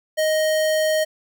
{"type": "tone", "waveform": "square", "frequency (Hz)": 624, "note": "D#5", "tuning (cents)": 5, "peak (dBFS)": -18, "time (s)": [0.17, 1.05], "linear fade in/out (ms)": 20, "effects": []}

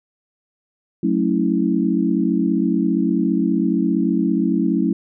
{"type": "chord", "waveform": "sine", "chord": "F# minor seventh", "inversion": "none", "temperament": "equal with one note detuned", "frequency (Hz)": [185, 220, 277.2, 326.2], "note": ["F#3", "A3", "C#4", "E4"], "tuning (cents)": [0, 0, 0, -18], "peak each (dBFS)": -21, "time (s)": [1.03, 4.93], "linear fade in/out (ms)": 5, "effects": []}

